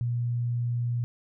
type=tone; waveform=sine; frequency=120 Hz; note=B2; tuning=49 cents flat; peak=-25 dBFS; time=0.01-1.04 s; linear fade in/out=0 ms; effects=none